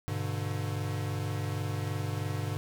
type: chord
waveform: square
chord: G major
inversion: none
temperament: equal with one note detuned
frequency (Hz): 100.58 / 123.47 / 146.83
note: G2 / B2 / D3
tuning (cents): +45 / 0 / 0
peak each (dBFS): -34 / -39 / -37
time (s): 0.08-2.57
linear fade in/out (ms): 0
effects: none